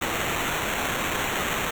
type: noise with sample-and-hold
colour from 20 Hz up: blue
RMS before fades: -27 dBFS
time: 0.01-1.71 s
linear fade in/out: 10 ms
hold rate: 4900 Hz
effects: none